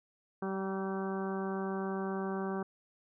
harmonic tone with a mistuned harmonic, 192.6 Hz, G3, 30 cents flat, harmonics 1 / 2 / 3 / 4 / 5 / 6 / 7 / 8, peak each -36 / -37 / -46 / -43 / -47 / -45 / -51 / -48 dBFS, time 0.42-2.63 s, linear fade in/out 5 ms, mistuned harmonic 5, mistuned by -21 cents, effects none

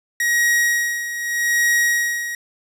45% pulse tone with tremolo, 1896 Hz, A#6, 29 cents sharp, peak -14 dBFS, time 0.2-2.35 s, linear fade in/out 2 ms, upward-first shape sine, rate 0.82 Hz, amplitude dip 70%, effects resampled to 32000 Hz + 9-bit

